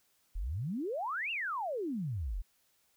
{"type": "exponential two-way sweep", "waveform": "sine", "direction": "up then down", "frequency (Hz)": [36.74, 2869, 36.74], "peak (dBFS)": -33, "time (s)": [0.35, 2.42], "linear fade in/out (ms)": 10, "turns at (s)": 1.31, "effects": ["white hiss -72 dBFS RMS until 2.96 s"]}